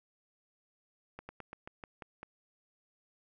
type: slowing click train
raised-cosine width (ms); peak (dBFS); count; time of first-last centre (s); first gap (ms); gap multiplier
0.5; -29; 8; 1.19-2.23; 100; 1.13
effects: none